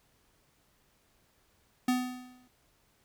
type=tone with exponential decay; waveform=square; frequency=251 Hz; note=B3; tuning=28 cents sharp; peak=-24 dBFS; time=1.88-2.48 s; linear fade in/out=5 ms; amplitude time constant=130 ms; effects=pink hiss -69 dBFS RMS until 3.04 s